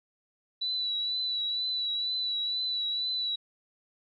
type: tone with vibrato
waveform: sine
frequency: 3951 Hz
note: B7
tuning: in tune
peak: -28 dBFS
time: 0.61-3.36 s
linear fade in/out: 10 ms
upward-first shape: triangle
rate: 2.1 Hz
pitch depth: 38 cents each way
effects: none